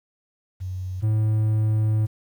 sine / triangle tone pair in turn, 92.5 / 108.31 Hz, F#2 / A2, 0 / -27 cents, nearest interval minor third, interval 273 cents, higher second, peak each -27 / -16 dBFS, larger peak second, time 0.6-1.02 / 1.02-2.07 s, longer second, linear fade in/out 20 ms, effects 9-bit

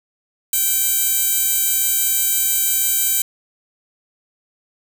15% pulse tone with high-pass filter, 777 Hz, G5, 16 cents flat, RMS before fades -18 dBFS, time 0.53-3.22 s, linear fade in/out 2 ms, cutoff 8800 Hz, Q 0.79, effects none

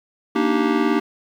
square chord, Eb major seventh, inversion second, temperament just, 233.3 / 291.7 / 311.1 / 388.9 Hz, Bb3 / D4 / Eb4 / G4, +2 / -12 / 0 / -14 cents, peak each -23 dBFS, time 0.35-1 s, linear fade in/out 10 ms, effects low-pass 3000 Hz 12 dB/octave + 8-bit

